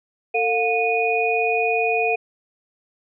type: tone cluster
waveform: sine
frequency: 449.7 / 713 / 2475 Hz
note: A4 / F5 / D#7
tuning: +38 / +36 / -10 cents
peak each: -22 dBFS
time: 0.34-2.16 s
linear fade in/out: 10 ms
effects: none